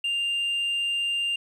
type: tone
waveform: sine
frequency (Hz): 2795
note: F7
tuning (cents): +1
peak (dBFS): -21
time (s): 0.04-1.36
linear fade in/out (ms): 5
effects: tanh soft clip ceiling -23 dBFS + 10-bit